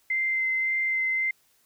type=tone with vibrato; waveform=sine; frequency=2076 Hz; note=C7; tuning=14 cents flat; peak=-23 dBFS; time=0.1-1.31 s; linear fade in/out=5 ms; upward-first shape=sine; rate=1.8 Hz; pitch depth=10 cents each way; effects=white hiss -65 dBFS RMS until 1.65 s